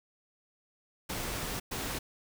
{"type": "noise bursts at uneven times", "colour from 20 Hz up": "pink", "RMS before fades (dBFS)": -36, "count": 2, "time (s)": [[1.09, 1.6], [1.71, 1.99]], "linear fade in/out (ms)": 10, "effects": []}